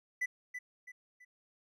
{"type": "tone with echo", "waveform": "triangle", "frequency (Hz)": 1991, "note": "B6", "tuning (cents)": 14, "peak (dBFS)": -29, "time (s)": [0.21, 0.26], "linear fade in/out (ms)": 10, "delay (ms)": 330, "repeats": 3, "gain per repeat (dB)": -8, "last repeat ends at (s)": 1.25, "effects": []}